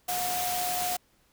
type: tone in noise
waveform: sine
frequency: 721 Hz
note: F#5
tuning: 45 cents flat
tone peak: -30 dBFS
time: 0.08-0.97 s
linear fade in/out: 10 ms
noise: white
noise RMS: -32 dBFS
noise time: 0.08-0.97 s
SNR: -1 dB
effects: pink hiss -66 dBFS RMS until 1.32 s